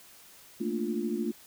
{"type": "chord", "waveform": "sine", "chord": "Bb major seventh", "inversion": "third", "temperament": "equal", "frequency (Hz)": [220, 233.1, 293.7, 349.2], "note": ["A3", "Bb3", "D4", "F4"], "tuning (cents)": [0, 0, 0, 0], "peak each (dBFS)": [-33, -35, -36, -33], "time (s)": [0.6, 1.32], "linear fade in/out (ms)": 10, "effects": ["white hiss -54 dBFS RMS until 1.46 s"]}